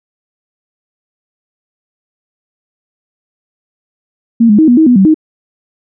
sine tone with pitch steps, 230.6 / 208.6 / 315.3 / 243 / 317.9 / 245.9 / 192.1 / 312.8 Hz, A#3 / G#3 / D#4 / B3 / D#4 / B3 / G3 / D#4, -19 / +8 / +23 / -28 / +37 / -7 / -35 / +9 cents, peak -3 dBFS, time 4.4-5.144 s, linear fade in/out 10 ms, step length 93 ms, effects none

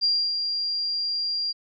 sine tone with ADSR envelope, 4773 Hz, D8, 27 cents sharp, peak -18 dBFS, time 0.01-1.53 s, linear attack 30 ms, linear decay 280 ms, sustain -6 dB, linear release 23 ms, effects none

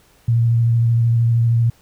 sine tone with vibrato, 116.54 Hz, A#2, in tune, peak -12 dBFS, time 0.28-1.7 s, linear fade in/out 5 ms, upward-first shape triangle, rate 13 Hz, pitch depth 24 cents each way, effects pink hiss -54 dBFS RMS until 1.81 s

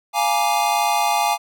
square chord, Bb dominant seventh, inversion second, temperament equal, 698.5 / 830.6 / 932.3 / 1174.7 Hz, F5 / Ab5 / Bb5 / D6, 0 / 0 / 0 / 0 cents, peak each -24 / -20 / -26 / -26 dBFS, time 0.13-1.38 s, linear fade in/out 50 ms, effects none

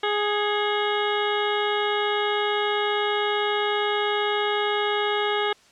harmonic tone with a mistuned harmonic, 415.3 Hz, G#4, in tune, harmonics 1 / 2 / 3 / 4 / 5 / 7 / 8 / 9, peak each -25 / -28 / -30 / -31 / -32 / -33 / -34 / -35 dBFS, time 0.03-5.53 s, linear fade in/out 5 ms, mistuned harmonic 5, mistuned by +58 cents, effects white hiss -55 dBFS RMS until 5.71 s + low-pass 6000 Hz 12 dB/octave

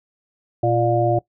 harmonic tone with a mistuned harmonic, 118.3 Hz, A#2, 26 cents sharp, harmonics 1 / 3 / 5 / 6, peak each -21 / -21 / -21 / -21 dBFS, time 0.63-1.19 s, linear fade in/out 5 ms, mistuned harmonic 3, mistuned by -36 cents, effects noise-tail reverb RT60 0.1 s tail -20 dB re dry

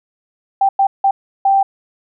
sine tone bursts at uneven times, 784 Hz, G5, in tune, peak -9 dBFS, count 4, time 0.61-0.69 / 0.79-0.87 / 1.04-1.11 / 1.45-1.63 s, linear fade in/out 5 ms, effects none

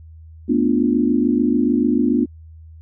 sine chord, B half-diminished seventh, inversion third, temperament equal, 220 / 246.9 / 293.7 / 349.2 Hz, A3 / B3 / D4 / F4, 0 / 0 / 0 / 0 cents, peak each -22 / -17 / -19 / -23 dBFS, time 0.48-2.26 s, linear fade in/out 20 ms, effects added 80 Hz sine -38 dBFS peak until 2.81 s

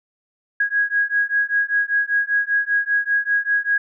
sine beating tone pair, 1648 / 1653.1 Hz, G#6 / G#6, -14 / -8 cents, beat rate 5.1 Hz, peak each -20 dBFS, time 0.6-3.78 s, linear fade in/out 5 ms, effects none

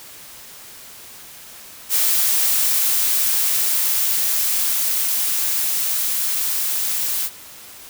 blue noise with level ramp, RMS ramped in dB -17 to -22 dBFS, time 1.89-7.3 s, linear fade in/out 50 ms, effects white hiss -40 dBFS RMS until 7.89 s

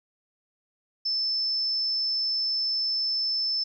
sine tone, 5274 Hz, E8, in tune, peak -24 dBFS, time 1.05-3.64 s, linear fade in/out 10 ms, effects 11-bit

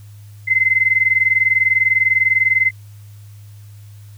sine tone pair together, 2053 / 2073 Hz, C7 / C7, -33 / -17 cents, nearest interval unison, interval 16 cents, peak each -15 dBFS, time 0.47-2.71 s, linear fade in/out 20 ms, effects added 103 Hz sine -36 dBFS peak until 4.17 s + white hiss -53 dBFS RMS until 4.17 s

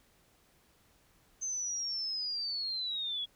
sine linear sweep, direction down, 6272 to 3322 Hz, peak -33 dBFS, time 1.41-3.26 s, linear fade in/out 20 ms, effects pink hiss -67 dBFS RMS until 3.35 s

